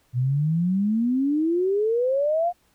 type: exponential sweep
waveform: sine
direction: up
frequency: 120 to 720 Hz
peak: -19 dBFS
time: 0.13-2.53 s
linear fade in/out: 50 ms
effects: pink hiss -64 dBFS RMS until 2.74 s